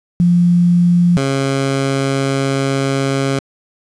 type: tone pair in turn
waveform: sine / 15% pulse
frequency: 174.61 / 136.36 Hz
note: F3 / C#3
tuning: 0 / -28 cents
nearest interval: major third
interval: 428 cents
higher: first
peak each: -8 dBFS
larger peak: neither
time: 0.2-1.17 / 1.17-3.39 s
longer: second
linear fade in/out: 0 ms
effects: resampled to 22050 Hz + 7-bit